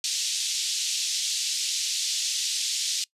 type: band-pass noise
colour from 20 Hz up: white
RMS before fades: -28 dBFS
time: 0.04-3.04 s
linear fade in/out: 2 ms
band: 3100 to 7100 Hz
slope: 24 dB/octave
effects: noise-tail reverb RT60 0.1 s tail -23 dB re dry + resampled to 32000 Hz